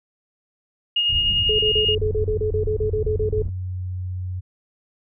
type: tone with tremolo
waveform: sine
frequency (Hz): 2853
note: F7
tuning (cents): +36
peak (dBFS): -16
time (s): 0.96-1.95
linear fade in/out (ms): 5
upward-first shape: sine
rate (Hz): 10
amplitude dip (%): 30
type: low-pass noise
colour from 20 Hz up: pink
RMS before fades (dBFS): -28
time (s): 1.09-3.5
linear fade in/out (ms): 10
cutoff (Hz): 110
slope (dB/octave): 12
type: tone bursts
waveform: sine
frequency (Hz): 428.3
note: A4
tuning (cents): -47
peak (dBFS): -20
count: 15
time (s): 1.49-3.423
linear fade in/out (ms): 5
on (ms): 99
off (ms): 32
type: tone with pitch glide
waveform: sine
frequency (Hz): 92.5 to 91.54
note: F#2 to F#2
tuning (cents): 0 to -18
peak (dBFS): -25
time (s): 1.85-4.41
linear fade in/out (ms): 20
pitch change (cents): -18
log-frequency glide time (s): 3.39-3.81
effects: none